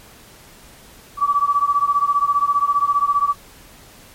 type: beating tone pair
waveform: sine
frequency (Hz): 1144 / 1159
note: D6 / D6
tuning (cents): -46 / -23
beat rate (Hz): 15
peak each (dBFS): -17 / -18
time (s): 1.17-3.35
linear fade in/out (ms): 50
effects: pink hiss -45 dBFS RMS until 4.14 s + MP3 64 kbps